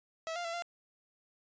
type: tone with pitch steps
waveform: sawtooth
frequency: 650 / 698 / 672 / 692 Hz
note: E5 / F5 / E5 / F5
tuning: -24 / -1 / +33 / -16 cents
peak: -32 dBFS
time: 0.27-0.622 s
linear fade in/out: 0 ms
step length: 88 ms
effects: resampled to 16000 Hz